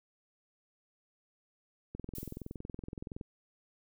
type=click train; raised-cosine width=3 ms; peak=-28 dBFS; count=28; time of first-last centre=1.95-3.212 s; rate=21.4 Hz
type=noise with exponential decay; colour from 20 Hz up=violet; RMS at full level=-42 dBFS; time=2.15-2.56 s; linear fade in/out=1 ms; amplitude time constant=87 ms
effects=none